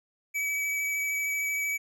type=tone with vibrato; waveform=square; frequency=2285 Hz; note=D7; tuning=48 cents flat; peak=-28 dBFS; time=0.34-1.78 s; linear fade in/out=20 ms; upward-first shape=sine; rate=13 Hz; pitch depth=14 cents each way; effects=none